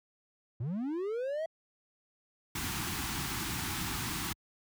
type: linear sweep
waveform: triangle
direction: up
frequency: 105 to 659.3 Hz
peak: -30 dBFS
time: 0.6-1.46 s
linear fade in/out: 5 ms
type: band-stop noise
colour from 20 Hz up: pink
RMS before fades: -35 dBFS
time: 2.55-4.33 s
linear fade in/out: 5 ms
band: 370 to 790 Hz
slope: 48 dB/octave
effects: high-pass 60 Hz 12 dB/octave